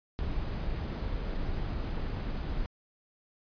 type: noise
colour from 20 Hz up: brown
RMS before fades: -33 dBFS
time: 0.19-2.66 s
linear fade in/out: 0 ms
effects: resampled to 11025 Hz